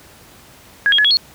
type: tone with pitch steps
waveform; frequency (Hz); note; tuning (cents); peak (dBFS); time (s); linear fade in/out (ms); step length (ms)
sine; 1656 / 3271 / 1699 / 3340 / 4328; G#6 / G#7 / G#6 / G#7 / C#8; -5 / -27 / +39 / +9 / -42; -10; 0.86-1.17; 0; 62
effects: pink hiss -44 dBFS RMS until 1.34 s + high-pass 60 Hz 12 dB/octave